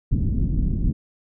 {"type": "low-pass noise", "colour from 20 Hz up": "pink", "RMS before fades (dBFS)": -21, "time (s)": [0.11, 0.93], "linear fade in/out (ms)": 10, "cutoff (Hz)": 230, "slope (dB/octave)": 24, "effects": []}